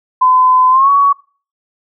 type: tone with pitch glide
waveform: sine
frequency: 1018 to 1123 Hz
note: C6 to C#6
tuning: -48 to +22 cents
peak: -6 dBFS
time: 0.21-1.13 s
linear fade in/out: 10 ms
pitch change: +170 cents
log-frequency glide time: 0.7-0.9 s
effects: noise-tail reverb RT60 0.4 s tail -21 dB re dry